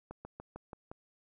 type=slowing click train; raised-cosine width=1 ms; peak=-30 dBFS; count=6; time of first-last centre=0.11-0.915 s; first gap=140 ms; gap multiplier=1.07; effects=none